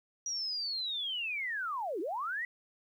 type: linear two-way sweep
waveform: sine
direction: down then up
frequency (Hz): 5800 to 304.9 to 2002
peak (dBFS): -33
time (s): 0.26-2.45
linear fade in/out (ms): 2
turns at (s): 2
effects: 11-bit